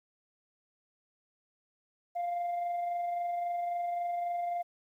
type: tone with amplitude modulation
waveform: sine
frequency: 698.5 Hz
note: F5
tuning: in tune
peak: -27 dBFS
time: 2.15-4.63 s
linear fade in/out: 20 ms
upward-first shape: sine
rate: 23.7 Hz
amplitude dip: 35%
effects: tanh soft clip ceiling -29 dBFS + 11-bit